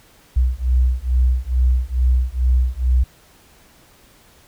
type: beating tone pair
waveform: sine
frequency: 61.6 / 63.9 Hz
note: B1 / C2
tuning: -4 / -40 cents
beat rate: 2.3 Hz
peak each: -17 dBFS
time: 0.36-3.04 s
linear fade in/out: 10 ms
effects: pink hiss -51 dBFS RMS until 4.47 s